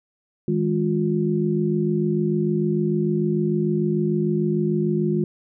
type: tone cluster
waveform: sine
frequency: 159.1 / 205.8 / 355.4 Hz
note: D#3 / G#3 / F4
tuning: +39 / -16 / +30 cents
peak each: -23 dBFS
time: 0.48-5.24 s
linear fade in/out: 2 ms
effects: none